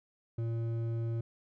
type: tone with hard clipping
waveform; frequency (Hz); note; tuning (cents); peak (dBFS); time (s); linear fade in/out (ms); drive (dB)
triangle; 115; A#2; -23; -33; 0.38-1.21; 5; 12
effects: none